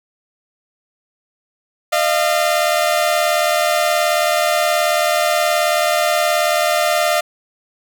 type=tone pair together; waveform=sawtooth; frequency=610.3 / 689 Hz; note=D#5 / F5; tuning=-34 / -24 cents; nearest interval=major second; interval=210 cents; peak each=-13 dBFS; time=1.92-7.21 s; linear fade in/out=10 ms; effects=none